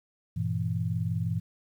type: chord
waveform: sine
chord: E diminished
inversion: first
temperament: just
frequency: 98.89 / 118.67 / 164.81 Hz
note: G2 / Bb2 / E3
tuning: +16 / +31 / 0 cents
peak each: -31 dBFS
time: 0.36-1.4 s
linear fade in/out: 10 ms
effects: 10-bit